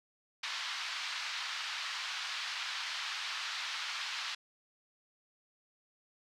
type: band-pass noise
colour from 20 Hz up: white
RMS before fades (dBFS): -39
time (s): 0.43-4.35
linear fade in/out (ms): 5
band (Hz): 1000 to 4600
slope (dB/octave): 24
effects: none